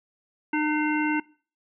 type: harmonic tone with a mistuned harmonic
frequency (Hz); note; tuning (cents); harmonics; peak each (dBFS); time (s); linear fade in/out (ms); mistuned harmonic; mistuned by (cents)
303.5; D#4; -43; 1 / 3 / 5 / 7 / 9; -24 / -29 / -31 / -32 / -34; 0.53-1.2; 5; 7; -18
effects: noise-tail reverb RT60 0.4 s tail -22 dB re dry